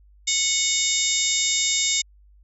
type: harmonic tone with a mistuned harmonic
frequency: 735 Hz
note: F#5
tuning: 12 cents flat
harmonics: 3 / 4 / 5 / 6 / 7 / 8 / 9 / 10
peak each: -28 / -34 / -25 / -35 / -29 / -32 / -27 / -25 dBFS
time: 0.27-2.02 s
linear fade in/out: 10 ms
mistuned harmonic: 6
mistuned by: +20 cents
effects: added 50 Hz sine -50 dBFS peak until 2.43 s